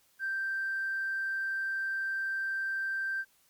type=tone with tanh clipping; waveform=triangle; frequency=1568 Hz; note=G6; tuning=in tune; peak=-30 dBFS; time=0.19-3.25 s; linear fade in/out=50 ms; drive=4 dB; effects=white hiss -67 dBFS RMS until 3.49 s + MP3 96 kbps